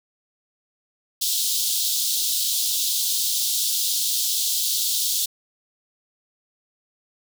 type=high-pass noise; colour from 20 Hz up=pink; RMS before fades=-23 dBFS; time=1.21-5.26 s; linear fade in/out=10 ms; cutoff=3400 Hz; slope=48 dB/octave; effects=none